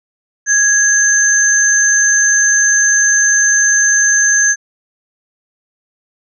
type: tone pair together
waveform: sine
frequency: 1662 / 6275 Hz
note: G#6 / G8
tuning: +1 / +1 cents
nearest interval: octave + major seventh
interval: 2300 cents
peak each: -11 dBFS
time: 0.46-4.56 s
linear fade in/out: 50 ms
effects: none